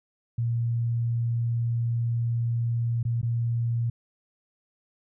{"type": "tone with dropouts", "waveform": "sine", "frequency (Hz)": 117.3, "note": "A#2", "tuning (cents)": 11, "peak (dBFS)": -23, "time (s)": [0.38, 3.9], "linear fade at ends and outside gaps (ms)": 5, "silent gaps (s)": [[3.03, 3.051], [3.215, 3.229]], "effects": []}